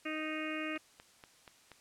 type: harmonic tone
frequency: 310.6 Hz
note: D#4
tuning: 3 cents flat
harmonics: 1 / 2 / 4 / 5 / 6 / 7 / 8 / 9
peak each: -39 / -44 / -45 / -48 / -46 / -45 / -44 / -47 dBFS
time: 0.05-0.78 s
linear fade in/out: 10 ms
type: click train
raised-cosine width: 0.3 ms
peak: -34 dBFS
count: 5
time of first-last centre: 0.76-1.717 s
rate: 4.18 Hz
effects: white hiss -63 dBFS RMS until 1.8 s + low-pass 9000 Hz 12 dB/octave